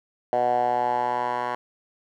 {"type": "tone with band-pass filter sweep", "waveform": "10% pulse", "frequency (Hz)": 122.7, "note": "B2", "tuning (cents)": -11, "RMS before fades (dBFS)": -24, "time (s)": [0.33, 1.55], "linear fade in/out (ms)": 0, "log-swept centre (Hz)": [680, 1100], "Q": 5.3, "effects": []}